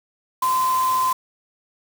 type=tone in noise; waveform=sine; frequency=1031 Hz; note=C6; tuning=26 cents flat; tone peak=-17 dBFS; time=0.42-1.13 s; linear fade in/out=5 ms; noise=white; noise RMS=-32 dBFS; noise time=0.42-1.13 s; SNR=+12 dB; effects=none